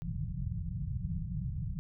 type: low-pass noise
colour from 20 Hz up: white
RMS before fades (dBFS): -36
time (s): 0.02-1.79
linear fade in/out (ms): 0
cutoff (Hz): 180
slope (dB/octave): 96
effects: none